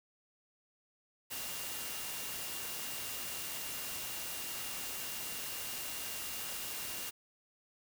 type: tone in noise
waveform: sine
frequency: 2800 Hz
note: F7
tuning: 4 cents sharp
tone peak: -50 dBFS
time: 1.3-7.11 s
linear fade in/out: 20 ms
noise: white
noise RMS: -41 dBFS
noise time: 1.3-7.11 s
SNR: -12 dB
effects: none